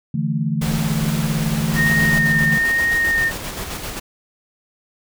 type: chord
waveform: sine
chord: D suspended second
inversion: none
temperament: equal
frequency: 146.83 / 164.81 / 220 Hz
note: D3 / E3 / A3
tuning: 0 / 0 / 0 cents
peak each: -22 / -22 / -23 dBFS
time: 0.14-2.58 s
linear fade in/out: 5 ms
type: noise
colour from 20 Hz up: pink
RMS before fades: -27 dBFS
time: 0.61-2.19 s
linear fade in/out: 10 ms
type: noise with tremolo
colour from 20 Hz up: pink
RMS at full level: -27 dBFS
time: 1.73-4 s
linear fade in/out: 10 ms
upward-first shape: square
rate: 7.6 Hz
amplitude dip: 35%
type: tone with vibrato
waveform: sine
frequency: 1842 Hz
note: A#6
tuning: 21 cents flat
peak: -15 dBFS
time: 1.75-3.32 s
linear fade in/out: 50 ms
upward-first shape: sine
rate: 1.1 Hz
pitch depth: 17 cents each way
effects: none